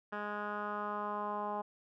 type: tone with low-pass filter sweep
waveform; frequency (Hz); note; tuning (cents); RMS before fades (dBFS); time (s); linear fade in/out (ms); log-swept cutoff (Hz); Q
10% pulse; 207.7; G#3; 0; -38; 0.12-1.62; 10; 1700 to 920; 3.4
effects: none